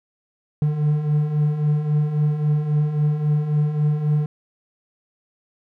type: beating tone pair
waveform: triangle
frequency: 146.83 / 150.53 Hz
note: D3 / D3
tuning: 0 / +43 cents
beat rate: 3.7 Hz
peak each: -23 / -16 dBFS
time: 0.62-4.26 s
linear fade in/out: 2 ms
effects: none